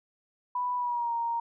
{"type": "tone with pitch glide", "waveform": "sine", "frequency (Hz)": [987.8, 932.4], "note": ["B5", "A#5"], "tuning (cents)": [0, 0], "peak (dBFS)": -27, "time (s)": [0.55, 1.4], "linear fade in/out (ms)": 5, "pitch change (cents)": -100, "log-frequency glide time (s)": [0.76, 1.13], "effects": []}